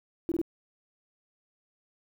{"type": "tone bursts", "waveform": "sine", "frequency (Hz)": 333, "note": "E4", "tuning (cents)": 18, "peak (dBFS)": -25, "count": 3, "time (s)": [0.29, 0.415], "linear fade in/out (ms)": 0, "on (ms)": 27, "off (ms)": 22, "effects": ["9-bit"]}